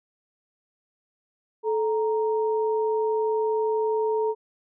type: tone pair together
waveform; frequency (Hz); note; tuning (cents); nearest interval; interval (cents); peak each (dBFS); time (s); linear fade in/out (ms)
sine; 435.4 / 932.3; A4 / A#5; -18 / 0; octave + minor second; 1318; -22 / -29; 1.63-4.35; 50
effects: none